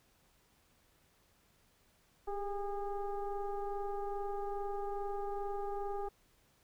sine tone with frequency modulation, 399.8 Hz, G4, 34 cents sharp, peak -35 dBFS, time 2.27-6.09 s, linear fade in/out 10 ms, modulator 411 Hz, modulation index 1.3, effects pink hiss -70 dBFS RMS until 6.63 s

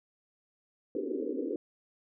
pink band-pass noise, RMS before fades -34 dBFS, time 0.95-1.56 s, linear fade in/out 2 ms, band 250 to 500 Hz, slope 96 dB/octave, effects none

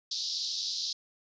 white band-pass noise, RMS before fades -34 dBFS, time 0.11-0.93 s, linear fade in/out 5 ms, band 3800 to 5400 Hz, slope 48 dB/octave, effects resampled to 16000 Hz

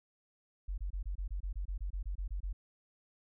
sine tone bursts, 46.25 Hz, F#1, in tune, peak -34 dBFS, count 15, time 0.68-2.53 s, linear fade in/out 10 ms, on 100 ms, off 25 ms, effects none

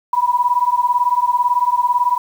sine beating tone pair, 970 / 988 Hz, B5 / B5, -31 / 0 cents, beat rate 18 Hz, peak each -16 dBFS, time 0.13-2.18 s, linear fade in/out 5 ms, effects 7-bit

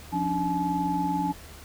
sine tone cluster, 176 / 277.7 / 298 / 857 Hz, F3 / C#4 / D4 / A5, +14 / +3 / +25 / -46 cents, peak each -30 / -31 / -32 / -27 dBFS, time 0.12-1.33 s, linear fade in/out 20 ms, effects added 75 Hz sine -47 dBFS peak until 1.64 s + pink hiss -47 dBFS RMS until 1.64 s

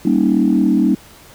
sine chord, Eb dominant seventh, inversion first, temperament equal with one note detuned, 196 / 233.1 / 277.2 / 314.9 Hz, G3 / Bb3 / Db4 / Eb4, 0 / 0 / 0 / +21 cents, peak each -16 dBFS, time 0.05-0.95 s, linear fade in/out 5 ms, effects tanh soft clip ceiling -3 dBFS + pink hiss -43 dBFS RMS until 1.34 s

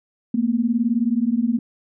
sine beating tone pair, 224.7 / 243.7 Hz, A3 / B3, +37 / -23 cents, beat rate 19 Hz, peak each -20 dBFS, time 0.34-1.59 s, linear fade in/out 5 ms, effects none

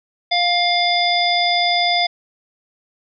harmonic tone, 704 Hz, F5, 14 cents sharp, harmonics 1 / 3 / 5 / 7, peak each -18 / -21 / -20 / -22 dBFS, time 0.31-2.07 s, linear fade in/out 10 ms, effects none

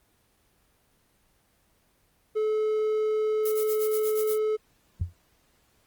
triangle tone, 431.3 Hz, A4, 35 cents flat, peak -21 dBFS, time 2.35-4.57 s, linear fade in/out 20 ms
violet noise with tremolo, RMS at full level -33 dBFS, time 3.45-4.38 s, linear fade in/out 5 ms, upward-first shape sine, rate 8.4 Hz, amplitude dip 80%
sine tone with exponential decay, 87.31 Hz, F2, in tune, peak -21 dBFS, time 5.01-5.14 s, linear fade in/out 5 ms, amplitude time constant 27 ms
effects pink hiss -66 dBFS RMS until 5.86 s + Opus 24 kbps

